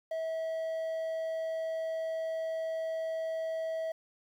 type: tone with quantisation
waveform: triangle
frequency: 647 Hz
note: E5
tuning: 32 cents flat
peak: -30 dBFS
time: 0.11-3.92 s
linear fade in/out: 5 ms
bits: 10
effects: none